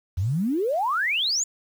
sine exponential sweep, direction up, 82.41 to 7260 Hz, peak -21 dBFS, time 0.17-1.44 s, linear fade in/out 10 ms, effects 8-bit

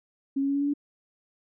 sine tone with pitch steps, 273.6 / 276.5 / 279.3 / 282.3 / 285.2 / 288.2 Hz, C#4 / C#4 / C#4 / C#4 / C#4 / D4, -23 / -4 / +13 / +32 / +49 / -33 cents, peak -23 dBFS, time 0.36-0.738 s, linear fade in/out 10 ms, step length 63 ms, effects none

